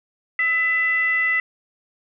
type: tone with frequency modulation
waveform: sine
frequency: 2000 Hz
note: B6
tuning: 21 cents sharp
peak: -17 dBFS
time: 0.39-1.4 s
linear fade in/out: 2 ms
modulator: 692 Hz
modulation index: 0.41
effects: none